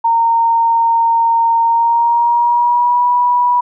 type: tone with pitch glide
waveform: sine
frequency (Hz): 921 to 975.8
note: A#5 to B5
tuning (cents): -21 to -21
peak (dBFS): -9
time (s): 0.04-3.61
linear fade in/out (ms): 10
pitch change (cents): +100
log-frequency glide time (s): 1.63-3.06
effects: none